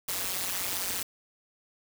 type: noise with amplitude modulation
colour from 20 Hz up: white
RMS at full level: -28 dBFS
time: 0.08-1.03 s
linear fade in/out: 5 ms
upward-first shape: sine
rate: 185 Hz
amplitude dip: 100%
effects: none